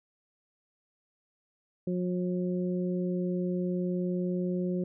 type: harmonic tone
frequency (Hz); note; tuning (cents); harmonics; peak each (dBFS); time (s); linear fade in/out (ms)
180.1; F#3; -46; 1 / 2 / 3; -29 / -33 / -39; 1.87-4.84; 5
effects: none